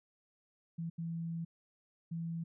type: tone bursts at uneven times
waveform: sine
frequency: 166.3 Hz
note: E3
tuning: 16 cents sharp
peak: -36 dBFS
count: 3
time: 0.78-0.9 / 0.98-1.45 / 2.11-2.44 s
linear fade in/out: 10 ms
effects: none